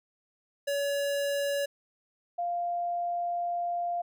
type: tone pair in turn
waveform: square / sine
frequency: 566 / 697.1 Hz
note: C#5 / F5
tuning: +36 / -3 cents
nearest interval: major third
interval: 361 cents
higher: second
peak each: -28 dBFS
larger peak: neither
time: 0.67-1.66 / 2.38-4.02 s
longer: second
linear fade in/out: 10 ms
effects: none